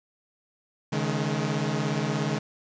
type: chord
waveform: sawtooth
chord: C# suspended second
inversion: none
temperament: equal with one note detuned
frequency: 138.59 / 155.56 / 212.3 Hz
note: C#3 / D#3 / G#3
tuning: 0 / 0 / +38 cents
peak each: -26 / -25 / -26 dBFS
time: 0.92-2.39 s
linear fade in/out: 10 ms
effects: resampled to 16000 Hz + 8-bit